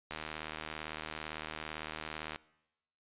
click train, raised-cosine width 0.3 ms, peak -23 dBFS, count 176, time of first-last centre 0.11-2.359 s, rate 77.8 Hz, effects noise-tail reverb RT60 0.9 s tail -21 dB re dry + resampled to 8000 Hz

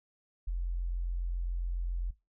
sine tone, 43.65 Hz, F1, in tune, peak -30 dBFS, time 0.47-2.11 s, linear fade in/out 10 ms, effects noise-tail reverb RT60 0.2 s tail -17 dB re dry

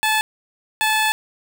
15% pulse tone pair in turn, 868 / 868 Hz, A5 / A5, -24 / -24 cents, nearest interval unison, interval 0 cents, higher neither, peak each -10 dBFS, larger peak neither, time 0.03-0.21 / 0.81-1.12 s, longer second, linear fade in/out 0 ms, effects none

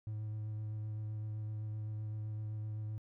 triangle tone with vibrato, 107.4 Hz, A2, 41 cents flat, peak -35 dBFS, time 0.07-2.98 s, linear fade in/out 0 ms, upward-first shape sine, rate 7.8 Hz, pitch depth 15 cents each way, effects tanh soft clip ceiling -31 dBFS

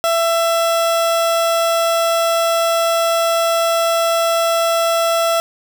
30% pulse tone, 668 Hz, E5, 23 cents sharp, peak -11 dBFS, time 0.04-5.4 s, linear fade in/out 0 ms, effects none

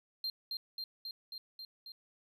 triangle tone with echo, 4180 Hz, C8, 2 cents flat, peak -33 dBFS, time 0.24-0.3 s, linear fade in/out 2 ms, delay 270 ms, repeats 6, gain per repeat -2 dB, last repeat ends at 1.92 s, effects none

